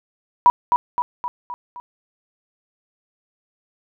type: tone with echo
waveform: sine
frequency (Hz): 974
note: B5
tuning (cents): -24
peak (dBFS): -7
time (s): 0.46-0.5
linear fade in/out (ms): 0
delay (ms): 260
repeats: 5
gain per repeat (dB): -5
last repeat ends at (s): 1.8
effects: none